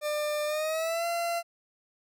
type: tone with pitch glide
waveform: 40% pulse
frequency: 598 to 683 Hz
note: D5 to F5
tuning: +31 to -39 cents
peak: -27 dBFS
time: 0.01-1.43 s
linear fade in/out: 50 ms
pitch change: +230 cents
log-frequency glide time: 0.46-1.06 s
effects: none